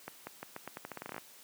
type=accelerating click train; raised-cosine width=0.5 ms; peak=-25 dBFS; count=16; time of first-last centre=0.08-1.181 s; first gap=190 ms; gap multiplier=0.84; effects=white hiss -56 dBFS RMS until 1.43 s + high-pass 150 Hz 12 dB/octave